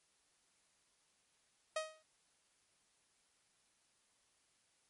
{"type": "tone with exponential decay", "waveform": "sawtooth", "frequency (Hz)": 629, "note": "D#5", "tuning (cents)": 19, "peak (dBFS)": -30, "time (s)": [1.76, 2.03], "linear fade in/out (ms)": 5, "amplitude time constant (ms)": 58, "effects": ["white hiss -75 dBFS RMS until 4.89 s", "MP3 48 kbps"]}